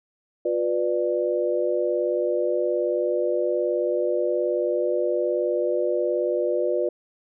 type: chord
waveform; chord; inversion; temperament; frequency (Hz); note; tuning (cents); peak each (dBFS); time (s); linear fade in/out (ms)
sine; B diminished; second; just; 355.6 / 493.9 / 592.7; F4 / B4 / D5; +31 / 0 / +16; -25; 0.45-6.89; 5
effects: none